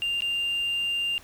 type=tone with dropouts; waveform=triangle; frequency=2794 Hz; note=F7; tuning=in tune; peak=-22 dBFS; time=0.02-1.18 s; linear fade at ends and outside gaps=0 ms; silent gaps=0.206-0.221 s; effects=tanh soft clip ceiling -20 dBFS + pink hiss -51 dBFS RMS until 1.23 s